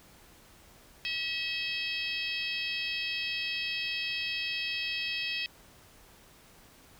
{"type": "harmonic tone", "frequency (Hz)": 645, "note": "E5", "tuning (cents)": -38, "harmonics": [3, 4, 5, 6, 7, 8], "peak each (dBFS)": [-41, -34, -37, -42, -41, -42], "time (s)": [1.05, 5.46], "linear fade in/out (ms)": 0, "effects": ["pink hiss -57 dBFS RMS until 6.99 s"]}